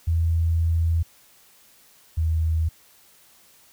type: tone pair in turn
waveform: sine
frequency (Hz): 82.7 / 80.44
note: E2 / E2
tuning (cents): +6 / -42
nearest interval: unison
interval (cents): 48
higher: first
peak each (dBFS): -18 / -19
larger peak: first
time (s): 0.07-1.03 / 2.17-2.69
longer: first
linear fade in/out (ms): 10
effects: white hiss -55 dBFS RMS until 3.72 s